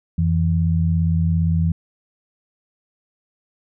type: tone pair together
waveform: sine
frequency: 87.31 / 164.82 Hz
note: F2 / E3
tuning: 0 / 0 cents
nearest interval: major seventh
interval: 1100 cents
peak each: -18 dBFS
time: 0.18-1.72 s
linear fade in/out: 5 ms
effects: none